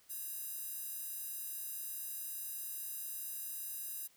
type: tone with high-pass filter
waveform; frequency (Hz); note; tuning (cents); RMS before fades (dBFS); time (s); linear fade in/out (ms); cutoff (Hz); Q
square; 554.4; C#5; 0; -43; 0.09-4.08; 20; 12000; 1.1
effects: white hiss -67 dBFS RMS until 4.16 s